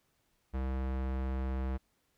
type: tone with low-pass filter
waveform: square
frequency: 65.41 Hz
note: C2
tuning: in tune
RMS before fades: -34 dBFS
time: 0.53-1.78 s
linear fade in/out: 20 ms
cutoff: 1800 Hz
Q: 0.64
effects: pink hiss -75 dBFS RMS until 2.17 s